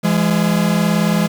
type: tone pair together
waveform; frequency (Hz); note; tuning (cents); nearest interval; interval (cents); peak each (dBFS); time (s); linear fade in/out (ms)
45% pulse; 169.26 / 207.7; E3 / G#3; +46 / 0; major third; 354; -16; 0.03-1.28; 20
effects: 7-bit